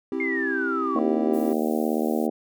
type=chord; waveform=triangle; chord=C major; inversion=none; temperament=equal with one note detuned; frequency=264.8 / 329.6 / 392 Hz; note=C4 / E4 / G4; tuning=+21 / 0 / 0 cents; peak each=-27 dBFS; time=0.12-1.53 s; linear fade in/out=2 ms
type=exponential sweep; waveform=sine; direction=down; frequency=2152 to 1088 Hz; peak=-25 dBFS; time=0.2-0.99 s; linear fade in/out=2 ms
type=harmonic tone; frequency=77.5 Hz; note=D#2; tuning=6 cents flat; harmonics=3 / 4 / 5 / 6 / 7 / 8 / 9 / 10; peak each=-25 / -27 / -29 / -31 / -32 / -33 / -34 / -35 dBFS; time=0.95-2.3 s; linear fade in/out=10 ms
type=noise; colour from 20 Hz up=violet; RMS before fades=-44 dBFS; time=1.33-2.27 s; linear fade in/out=10 ms
effects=MP3 96 kbps